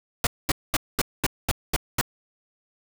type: noise bursts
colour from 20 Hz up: pink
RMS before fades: -22 dBFS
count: 8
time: 0.24-2.012 s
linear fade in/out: 2 ms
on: 29 ms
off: 220 ms
effects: none